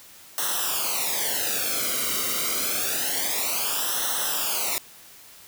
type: noise with flanger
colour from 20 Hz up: white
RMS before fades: -26 dBFS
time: 0.38-4.78 s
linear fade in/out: 0 ms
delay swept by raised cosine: 0.42 to 1.18 ms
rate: 0.27 Hz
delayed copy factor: -0.95
effects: white hiss -48 dBFS RMS until 5.47 s